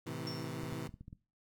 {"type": "chord", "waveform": "20% pulse", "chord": "A minor", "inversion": "none", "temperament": "equal with one note detuned", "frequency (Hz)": [110, 130.81, 162.17], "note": ["A2", "C3", "E3"], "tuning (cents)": [0, 0, -28], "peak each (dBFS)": [-41, -38, -38], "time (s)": [0.06, 0.88], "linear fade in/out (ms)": 10}
{"type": "tone with exponential decay", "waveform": "triangle", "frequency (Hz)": 5440, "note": "F8", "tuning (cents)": -46, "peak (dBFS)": -38, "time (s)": [0.27, 0.63], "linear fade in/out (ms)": 2, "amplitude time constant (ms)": 78}
{"type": "clicks", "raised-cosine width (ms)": 5, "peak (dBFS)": -36, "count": 7, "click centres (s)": [0.636, 0.725, 0.892, 0.941, 1.01, 1.081, 1.129]}
{"effects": ["noise-tail reverb RT60 0.3 s tail -18 dB re dry"]}